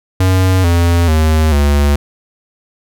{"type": "tone with pitch steps", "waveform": "square", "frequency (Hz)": [93.3, 85.56, 78.46, 71.94], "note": ["F#2", "F2", "D#2", "D2"], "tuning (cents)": [15, -35, 15, -35], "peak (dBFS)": -9, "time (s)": [0.2, 1.96], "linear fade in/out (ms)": 5, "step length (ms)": 440, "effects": []}